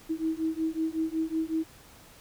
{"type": "beating tone pair", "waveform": "sine", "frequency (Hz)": [318.3, 323.7], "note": ["D#4", "E4"], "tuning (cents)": [39, -31], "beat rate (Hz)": 5.4, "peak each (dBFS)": -30, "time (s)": [0.09, 1.64], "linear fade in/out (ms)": 20, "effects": ["pink hiss -53 dBFS RMS until 2.2 s"]}